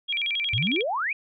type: tone with vibrato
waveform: sine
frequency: 2776 Hz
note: F7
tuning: 11 cents flat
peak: -24 dBFS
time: 0.08-0.83 s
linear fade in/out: 20 ms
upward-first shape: square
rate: 11 Hz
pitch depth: 290 cents each way
type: exponential sweep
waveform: sine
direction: up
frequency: 94.3 to 2578 Hz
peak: -24 dBFS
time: 0.53-1.13 s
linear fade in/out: 5 ms
effects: none